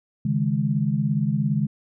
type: chord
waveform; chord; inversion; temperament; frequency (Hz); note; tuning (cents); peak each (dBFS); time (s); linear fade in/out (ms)
sine; C# suspended second; none; just; 138.59 / 155.92 / 207.9; C#3 / D#3 / G#3; 0 / +4 / +2; -24; 0.25-1.67; 5
effects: none